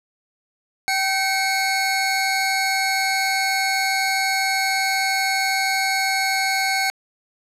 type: tone pair together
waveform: 25% pulse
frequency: 772.2 / 2184 Hz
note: G5 / C#7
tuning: -26 / -26 cents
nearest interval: octave + tritone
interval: 1800 cents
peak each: -18 dBFS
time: 0.88-6.9 s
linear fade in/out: 0 ms
effects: low-pass 12000 Hz 12 dB/octave